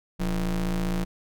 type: ring-modulated tone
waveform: square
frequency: 77.4 Hz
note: D#2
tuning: 9 cents flat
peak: -22 dBFS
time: 0.19-1.05 s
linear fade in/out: 20 ms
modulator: 105 Hz
effects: none